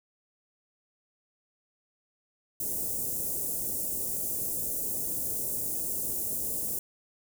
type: band-stop noise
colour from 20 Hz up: white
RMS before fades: -32 dBFS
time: 2.6-6.79 s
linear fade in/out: 2 ms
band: 560 to 7800 Hz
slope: 24 dB/octave
effects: none

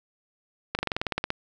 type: slowing click train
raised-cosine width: 0.3 ms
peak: -10 dBFS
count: 12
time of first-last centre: 0.75-1.304 s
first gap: 39 ms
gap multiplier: 1.05
effects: none

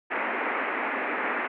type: band-pass noise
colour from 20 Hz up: white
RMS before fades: -29 dBFS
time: 0.1-1.48 s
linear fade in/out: 20 ms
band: 230 to 2300 Hz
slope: 48 dB/octave
effects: none

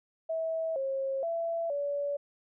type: tone with pitch steps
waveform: sine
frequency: 649 / 539 / 669 / 572 Hz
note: E5 / C#5 / E5 / D5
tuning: -27 / -49 / +25 / -46 cents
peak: -29 dBFS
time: 0.29-2.17 s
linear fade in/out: 10 ms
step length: 470 ms
effects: none

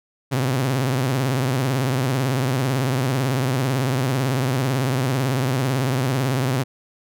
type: tone with vibrato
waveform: sawtooth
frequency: 130.5 Hz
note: C3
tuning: 4 cents flat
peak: -15 dBFS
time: 0.31-6.64 s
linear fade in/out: 20 ms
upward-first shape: triangle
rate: 18 Hz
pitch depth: 160 cents each way
effects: none

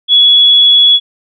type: tone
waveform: sine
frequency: 3378 Hz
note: G#7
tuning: 29 cents sharp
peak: -3 dBFS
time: 0.08-1 s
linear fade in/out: 50 ms
effects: none

